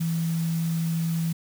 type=tone in noise; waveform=sine; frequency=164.81 Hz; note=E3; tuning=in tune; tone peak=-23 dBFS; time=0-1.33 s; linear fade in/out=10 ms; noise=white; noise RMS=-41 dBFS; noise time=0-1.33 s; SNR=+15 dB; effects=none